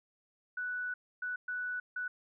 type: tone bursts at uneven times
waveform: sine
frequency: 1482 Hz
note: F#6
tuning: 2 cents sharp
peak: -34 dBFS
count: 4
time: 0.57-0.94 / 1.22-1.36 / 1.48-1.8 / 1.96-2.08 s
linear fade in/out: 5 ms
effects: none